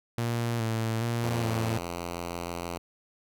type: tone with vibrato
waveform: sawtooth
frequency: 115 Hz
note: A#2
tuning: 23 cents flat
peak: -23 dBFS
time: 0.18-1.78 s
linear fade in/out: 0 ms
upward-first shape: square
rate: 1.2 Hz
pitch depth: 38 cents each way
type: tone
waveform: 5% pulse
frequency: 86.3 Hz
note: F2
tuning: 20 cents flat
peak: -22 dBFS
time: 1.23-2.78 s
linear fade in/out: 5 ms
effects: none